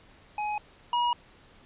square tone pair in turn, 840 / 961.9 Hz, G#5 / B5, +19 / -46 cents, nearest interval major second, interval 235 cents, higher second, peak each -29 / -24 dBFS, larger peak second, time 0.38-0.58 / 0.93-1.13 s, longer neither, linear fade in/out 2 ms, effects pink hiss -56 dBFS RMS until 1.65 s + resampled to 8000 Hz

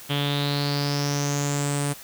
sawtooth tone with low-pass filter sweep, 143.4 Hz, D3, 41 cents flat, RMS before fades -25 dBFS, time 0.09-1.94 s, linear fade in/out 20 ms, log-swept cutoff 3200 to 9200 Hz, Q 7.4, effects white hiss -43 dBFS RMS until 2.03 s

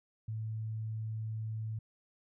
sine tone, 110 Hz, A2, in tune, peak -35 dBFS, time 0.28-1.79 s, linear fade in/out 5 ms, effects none

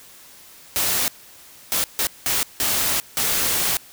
white noise bursts at uneven times, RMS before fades -21 dBFS, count 6, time 0.76-1.08 / 1.72-1.84 / 1.99-2.07 / 2.26-2.43 / 2.6-3 / 3.17-3.77 s, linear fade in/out 0 ms, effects white hiss -46 dBFS RMS until 3.92 s

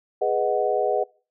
sine chord, G# minor seventh, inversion none, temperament equal, 415.3 / 493.9 / 622.3 / 740 Hz, G#4 / B4 / D#5 / F#5, 0 / 0 / 0 / 0 cents, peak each -25 dBFS, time 0.21-1.04 s, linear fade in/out 10 ms, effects noise-tail reverb RT60 0.4 s tail -25 dB re dry

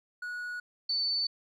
triangle / sine tone pair in turn, 1461 / 4509 Hz, F#6 / C#8, -22 / +29 cents, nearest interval octave + minor sixth, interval 1951 cents, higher second, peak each -33 / -27 dBFS, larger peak second, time 0.22-0.6 / 0.89-1.27 s, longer neither, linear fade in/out 5 ms, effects none

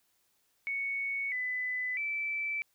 sine tone with pitch steps, 2220 / 2003 / 2321 Hz, C#7 / B6 / D7, +2 / +24 / -21 cents, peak -31 dBFS, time 0.67-2.62 s, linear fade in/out 0 ms, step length 650 ms, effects white hiss -73 dBFS RMS until 2.74 s

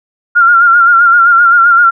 sine tone with vibrato, 1392 Hz, F6, 6 cents flat, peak -3 dBFS, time 0.35-1.91 s, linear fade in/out 20 ms, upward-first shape sine, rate 7.7 Hz, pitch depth 54 cents each way, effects none

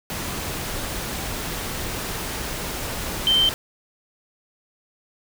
sine tone in noise, 3117 Hz, G7, 11 cents flat, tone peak -15 dBFS, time 3.27-3.49 s, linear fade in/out 0 ms, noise pink, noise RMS -29 dBFS, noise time 0.1-3.54 s, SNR +11 dB, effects none

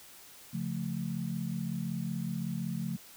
sine chord, Db augmented, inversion none, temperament equal, 138.59 / 174.61 / 220 Hz, Db3 / F3 / A3, 0 / 0 / 0 cents, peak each -38 / -35 / -37 dBFS, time 0.53-2.97 s, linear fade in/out 10 ms, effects white hiss -53 dBFS RMS until 3.16 s

